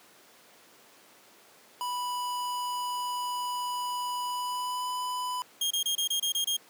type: tone with pitch glide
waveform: square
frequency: 986 to 996.9 Hz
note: B5 to B5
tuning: -3 to +16 cents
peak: -31 dBFS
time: 1.81-5.42 s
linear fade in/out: 0 ms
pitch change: +19 cents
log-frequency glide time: 4.25-4.88 s
type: tone bursts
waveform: sawtooth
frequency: 3234 Hz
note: G#7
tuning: 47 cents flat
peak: -23 dBFS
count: 8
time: 5.61-6.568 s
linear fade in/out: 5 ms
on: 97 ms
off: 26 ms
effects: pink hiss -56 dBFS RMS until 6.69 s + high-pass 300 Hz 12 dB/octave